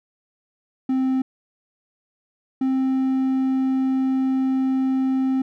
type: tone pair in turn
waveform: triangle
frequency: 261.6 / 263.4 Hz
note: C4 / C4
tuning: 0 / +12 cents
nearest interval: unison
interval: 12 cents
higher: second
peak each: -16 dBFS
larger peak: neither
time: 0.89-1.22 / 2.61-5.42 s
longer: second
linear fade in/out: 5 ms
effects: none